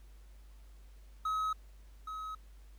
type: tone pair in turn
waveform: triangle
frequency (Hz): 1277 / 1277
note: D#6 / D#6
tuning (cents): +45 / +45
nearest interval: unison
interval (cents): 0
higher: neither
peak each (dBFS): -29 / -37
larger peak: first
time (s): 1.25-1.53 / 2.07-2.35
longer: neither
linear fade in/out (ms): 5
effects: added 50 Hz sine -52 dBFS peak until 2.78 s + pink hiss -68 dBFS RMS until 2.78 s